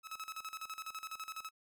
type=tone with tremolo; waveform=sawtooth; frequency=1292 Hz; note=E6; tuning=35 cents flat; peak=-37 dBFS; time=0.03-1.51 s; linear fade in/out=50 ms; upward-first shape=square; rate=12 Hz; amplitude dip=80%; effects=none